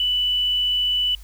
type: tone with quantisation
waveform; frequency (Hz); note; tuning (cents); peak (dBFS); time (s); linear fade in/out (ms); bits
sine; 2975; F#7; +9; -18; 0-1.15; 2; 8
effects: added 50 Hz sine -38 dBFS peak until 1.23 s + white hiss -52 dBFS RMS until 1.23 s